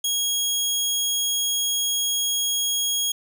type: tone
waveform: 20% pulse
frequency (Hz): 3300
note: G#7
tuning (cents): -12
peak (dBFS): -16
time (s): 0.04-3.12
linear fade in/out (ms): 5
effects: none